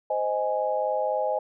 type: chord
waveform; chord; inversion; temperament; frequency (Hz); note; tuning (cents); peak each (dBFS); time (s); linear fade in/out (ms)
sine; Ab major; first; just; 519.1 / 623 / 830.6; C5 / Eb5 / Ab5; -14 / +2 / 0; -28 / -27 / -28; 0.1-1.39; 5
effects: none